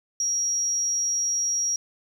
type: tone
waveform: sine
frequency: 5670 Hz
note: F8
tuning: 25 cents sharp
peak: -22 dBFS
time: 0.2-1.76 s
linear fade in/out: 2 ms
effects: 8-bit